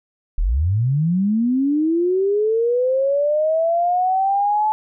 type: linear sweep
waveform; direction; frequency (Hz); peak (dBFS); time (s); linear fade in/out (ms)
sine; up; 32.7 to 867; -15; 0.38-4.72; 0
effects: none